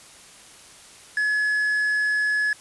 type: tone with quantisation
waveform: triangle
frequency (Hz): 1700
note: G#6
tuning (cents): +40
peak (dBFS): -18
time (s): 1.17-2.53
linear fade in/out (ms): 2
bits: 8
effects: white hiss -47 dBFS RMS until 2.6 s + resampled to 24000 Hz